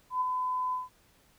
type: tone with ADSR envelope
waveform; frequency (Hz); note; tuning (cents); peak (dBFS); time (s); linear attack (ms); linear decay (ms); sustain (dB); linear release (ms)
sine; 1010; B5; +39; -24; 0.1-0.89; 110; 16; -4; 160
effects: pink hiss -64 dBFS RMS until 1.38 s